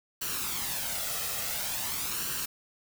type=noise with flanger; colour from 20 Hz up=white; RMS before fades=-33 dBFS; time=0.21-2.46 s; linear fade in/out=10 ms; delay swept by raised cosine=0.69 to 1.58 ms; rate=0.48 Hz; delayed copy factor=+0.55; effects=none